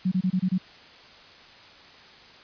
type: tone bursts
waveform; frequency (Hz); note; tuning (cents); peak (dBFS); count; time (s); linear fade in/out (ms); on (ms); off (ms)
sine; 185; F#3; 0; -20; 6; 0.05-0.582; 10; 67; 26
effects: white hiss -49 dBFS RMS until 2.43 s + resampled to 11025 Hz